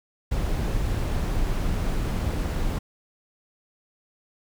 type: noise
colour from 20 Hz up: brown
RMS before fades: -25 dBFS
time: 0.31-2.79 s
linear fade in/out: 10 ms
effects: none